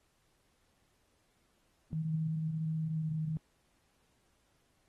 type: tone with pitch glide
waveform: sine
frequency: 158.8 to 156.98 Hz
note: D#3 to D#3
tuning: +36 to +16 cents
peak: -31 dBFS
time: 1.93-3.37 s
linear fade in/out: 0 ms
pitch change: -20 cents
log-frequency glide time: 2.9-3.12 s
effects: pink hiss -74 dBFS RMS until 4.88 s + AAC 32 kbps